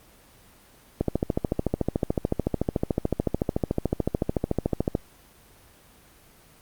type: click train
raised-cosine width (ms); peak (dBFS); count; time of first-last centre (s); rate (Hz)
2; -9; 55; 1.01-4.952; 13.7
effects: pink hiss -54 dBFS RMS until 6.61 s + Opus 24 kbps